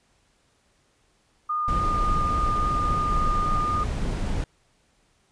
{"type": "tone with vibrato", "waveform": "sine", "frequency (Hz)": 1218, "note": "D#6", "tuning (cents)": -37, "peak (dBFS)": -23, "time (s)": [1.49, 3.84], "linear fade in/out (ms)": 10, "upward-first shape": "sine", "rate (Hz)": 3.6, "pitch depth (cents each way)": 8}
{"type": "noise", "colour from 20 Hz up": "brown", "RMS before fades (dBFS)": -26, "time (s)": [1.68, 4.44], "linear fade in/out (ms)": 2}
{"effects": ["pink hiss -65 dBFS RMS until 5.31 s", "resampled to 22050 Hz"]}